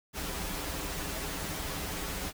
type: noise with comb filter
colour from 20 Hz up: pink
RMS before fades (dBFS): -36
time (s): 0.13-2.33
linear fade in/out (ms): 50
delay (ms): 8.5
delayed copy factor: -0.75
effects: none